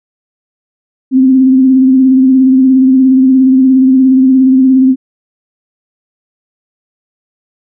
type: tone with vibrato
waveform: sine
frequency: 261.6 Hz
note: C4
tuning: in tune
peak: -3 dBFS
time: 1.11-4.96 s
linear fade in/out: 50 ms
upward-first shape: sine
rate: 17 Hz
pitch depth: 35 cents each way
effects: none